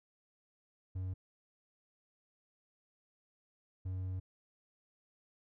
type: tone bursts at uneven times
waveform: triangle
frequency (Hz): 93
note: F#2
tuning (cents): +9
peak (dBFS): -34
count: 2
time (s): 0.95-1.14 / 3.85-4.2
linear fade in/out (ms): 10
effects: none